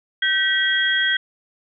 sine tone cluster, 1545 / 1927 / 3273 Hz, G6 / B6 / G#7, -26 / -43 / -26 cents, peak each -21 dBFS, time 0.22-1.17 s, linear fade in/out 5 ms, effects none

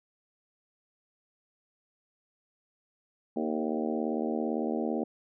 harmonic tone with a mistuned harmonic, 77.78 Hz, D#2, in tune, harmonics 3 / 4 / 5 / 6 / 7 / 8 / 9 / 10, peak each -32 / -34 / -36 / -38 / -39 / -40 / -41 / -42 dBFS, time 3.36-5.04 s, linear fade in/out 5 ms, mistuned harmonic 6, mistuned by -22 cents, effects none

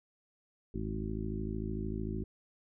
harmonic tone with a mistuned harmonic, 53.3 Hz, G#1, 46 cents sharp, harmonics 1 / 2 / 3 / 4 / 5 / 6 / 7, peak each -39 / -41 / -43 / -40 / -46 / -43 / -43 dBFS, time 0.74-2.24 s, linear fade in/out 5 ms, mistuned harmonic 1, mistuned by -80 cents, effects none

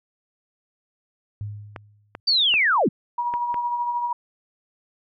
sine tone with exponential decay, 103.83 Hz, G#2, in tune, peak -26 dBFS, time 1.41-2.2 s, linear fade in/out 0 ms, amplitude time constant 170 ms
clicks, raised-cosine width 0.5 ms, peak -18 dBFS, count 5, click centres 1.762 / 2.151 / 2.54 / 3.339 / 3.543 s
sine linear sweep, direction down, 4699 to 129.2 Hz, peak -16 dBFS, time 2.27-2.89 s, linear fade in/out 10 ms
sine tone with tremolo, 960 Hz, B5, 49 cents flat, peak -20 dBFS, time 3.18-4.13 s, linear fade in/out 5 ms, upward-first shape triangle, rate 13 Hz, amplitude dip 50%
effects none

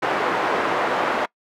pink band-pass noise, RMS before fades -22 dBFS, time 0.02-1.26 s, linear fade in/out 10 ms, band 480 to 1500 Hz, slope 12 dB/octave, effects noise-tail reverb RT60 0.1 s tail -23 dB re dry

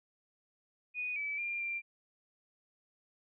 sine tone with pitch steps, 2474 / 2301 / 2393 / 2372 Hz, D#7 / D7 / D7 / D7, -10 / -36 / +32 / +17 cents, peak -34 dBFS, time 0.94-1.82 s, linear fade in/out 50 ms, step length 220 ms, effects none

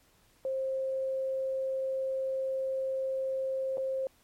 sine tone with dropouts, 530 Hz, C5, 22 cents sharp, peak -29 dBFS, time 0.45-4.07 s, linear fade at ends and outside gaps 1 ms, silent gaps 3.772-3.78 s, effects pink hiss -65 dBFS RMS until 4.23 s + MP3 64 kbps

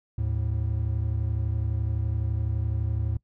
triangle tone pair together, 76.6 / 108.45 Hz, D#2 / A2, -27 / -25 cents, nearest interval tritone, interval 602 cents, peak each -26 / -25 dBFS, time 0.18-3.17 s, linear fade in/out 5 ms, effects noise-tail reverb RT60 0.1 s tail -22 dB re dry

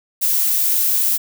violet noise, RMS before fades -17 dBFS, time 0.21-1.18 s, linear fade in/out 20 ms, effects none

